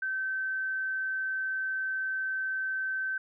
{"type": "tone", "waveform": "sine", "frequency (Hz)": 1542, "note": "G6", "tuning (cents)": -29, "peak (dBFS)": -29, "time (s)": [0.02, 3.18], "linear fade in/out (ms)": 5, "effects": []}